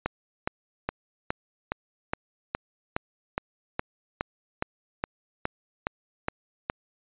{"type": "click train", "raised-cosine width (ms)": 0.5, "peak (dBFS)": -11, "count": 17, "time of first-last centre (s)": [0.06, 6.699], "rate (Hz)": 2.41, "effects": ["resampled to 8000 Hz"]}